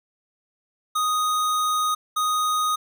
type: tone pair in turn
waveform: square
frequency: 1244.5 / 1244.5 Hz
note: D#6 / D#6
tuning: 0 / 0 cents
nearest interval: unison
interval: 0 cents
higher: neither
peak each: -21 dBFS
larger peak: neither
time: 0.95-1.95 / 2.16-2.76 s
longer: first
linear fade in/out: 10 ms
effects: none